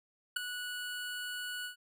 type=tone with ADSR envelope; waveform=25% pulse; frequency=1471 Hz; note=F#6; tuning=11 cents flat; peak=-23 dBFS; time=0.36-1.76 s; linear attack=8 ms; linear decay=6 ms; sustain=-11 dB; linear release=110 ms; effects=none